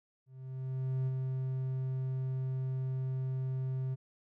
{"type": "tone with ADSR envelope", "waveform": "triangle", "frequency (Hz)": 130.81, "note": "C3", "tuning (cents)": 0, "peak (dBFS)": -27, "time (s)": [0.26, 3.96], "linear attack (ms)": 810, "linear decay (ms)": 33, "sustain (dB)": -3, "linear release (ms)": 27, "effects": []}